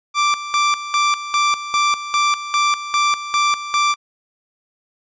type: tone with tremolo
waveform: sawtooth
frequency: 1174.7 Hz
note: D6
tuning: in tune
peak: -10 dBFS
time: 0.14-3.96 s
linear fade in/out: 50 ms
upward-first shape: square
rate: 2.5 Hz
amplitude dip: 75%
effects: resampled to 16000 Hz